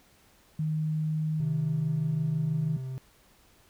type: tone with pitch glide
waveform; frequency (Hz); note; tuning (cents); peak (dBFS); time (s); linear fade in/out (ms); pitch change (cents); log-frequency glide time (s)
sine; 155.56 to 157.1; D#3 to D#3; 0 to +17; -26; 0.59-2.77; 5; +17; 1.01-2.32
type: tone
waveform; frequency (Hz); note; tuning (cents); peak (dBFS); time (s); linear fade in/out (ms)
triangle; 130.81; C3; 0; -31; 1.4-2.98; 0
effects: pink hiss -61 dBFS RMS until 3.69 s